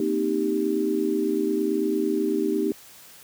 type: chord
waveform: sine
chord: C minor seventh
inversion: third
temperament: equal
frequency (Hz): 233.1 / 261.6 / 311.1 / 392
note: Bb3 / C4 / Eb4 / G4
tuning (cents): 0 / 0 / 0 / 0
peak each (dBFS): -29 / -31 / -25 / -25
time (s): 0-2.72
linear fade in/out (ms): 2
effects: white hiss -48 dBFS RMS until 3.23 s + high-pass 60 Hz 12 dB/octave